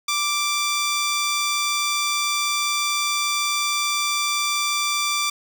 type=tone; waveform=10% pulse; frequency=1174.7 Hz; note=D6; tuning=in tune; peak=-12 dBFS; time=0.08-5.3 s; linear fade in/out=5 ms; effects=none